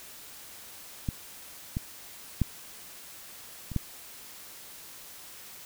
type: clicks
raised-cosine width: 5 ms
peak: -16 / -17 / -11 / -25 / -14 dBFS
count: 5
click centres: 1.088 / 1.769 / 2.417 / 3.717 / 3.763 s
effects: white hiss -47 dBFS RMS until 5.65 s